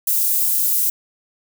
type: high-pass noise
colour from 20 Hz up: white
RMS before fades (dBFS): -18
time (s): 0.07-0.9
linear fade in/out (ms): 5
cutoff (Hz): 11000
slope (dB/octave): 12
effects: none